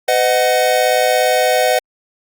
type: chord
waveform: square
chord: B major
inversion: none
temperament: equal with one note detuned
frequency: 505.7 / 622.3 / 740 Hz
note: B4 / D#5 / F#5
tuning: +41 / 0 / 0 cents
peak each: -17 dBFS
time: 0.08-1.79 s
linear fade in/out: 5 ms
effects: Opus 48 kbps